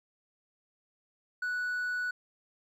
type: tone with hard clipping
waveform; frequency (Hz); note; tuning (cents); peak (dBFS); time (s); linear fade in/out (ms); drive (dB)
sine; 1477; F#6; -3; -31; 1.42-2.11; 5; 2
effects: none